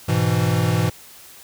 square chord, E major, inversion first, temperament equal, 103.83 / 123.47 / 164.81 Hz, G#2 / B2 / E3, 0 / 0 / 0 cents, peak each -22 dBFS, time 0.08-0.9 s, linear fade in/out 10 ms, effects white hiss -44 dBFS RMS until 1.43 s

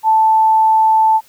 sine tone, 880 Hz, A5, in tune, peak -8 dBFS, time 0.03-1.21 s, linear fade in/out 50 ms, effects white hiss -49 dBFS RMS until 1.28 s

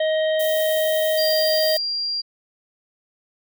harmonic tone, 628 Hz, D#5, 16 cents sharp, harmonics 1 / 3 / 5 / 6, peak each -18 / -30 / -31 / -36 dBFS, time 0-1.77 s, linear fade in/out 5 ms
violet noise, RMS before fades -30 dBFS, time 0.39-1.78 s, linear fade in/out 10 ms
sine tone, 4764 Hz, D8, 24 cents sharp, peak -22 dBFS, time 1.17-2.22 s, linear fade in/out 20 ms
effects none

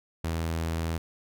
sawtooth tone, 82 Hz, E2, 9 cents flat, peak -24 dBFS, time 0.24-0.98 s, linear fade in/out 5 ms, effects none

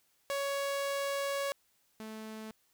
sawtooth tone pair in turn, 558 / 218.5 Hz, C#5 / A3, +11 / -12 cents, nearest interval octave + major third, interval 1623 cents, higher first, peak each -28 / -38 dBFS, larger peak first, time 0.3-1.52 / 2-2.51 s, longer first, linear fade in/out 0 ms, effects white hiss -72 dBFS RMS until 2.73 s

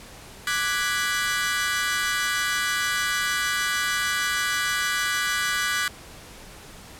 sawtooth chord, G# half-diminished seventh, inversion second, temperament equal, 1174.7 / 1480 / 1661.2 / 1975.5 Hz, D6 / F#6 / G#6 / B6, 0 / 0 / 0 / 0 cents, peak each -26 / -24 / -25 / -25 dBFS, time 0.47-5.88 s, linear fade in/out 2 ms, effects pink hiss -44 dBFS RMS until 6.99 s + low-pass 12000 Hz 12 dB/octave

